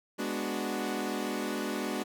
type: chord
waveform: sawtooth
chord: G# half-diminished seventh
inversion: none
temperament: equal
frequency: 207.7 / 246.9 / 293.7 / 370 Hz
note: G#3 / B3 / D4 / F#4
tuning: 0 / 0 / 0 / 0 cents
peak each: -33 dBFS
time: 0.18-2.04 s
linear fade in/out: 20 ms
effects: none